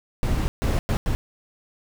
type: noise bursts at uneven times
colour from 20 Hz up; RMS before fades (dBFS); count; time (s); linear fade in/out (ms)
brown; -22; 4; 0.23-0.48 / 0.62-0.79 / 0.89-0.97 / 1.06-1.15; 0
effects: none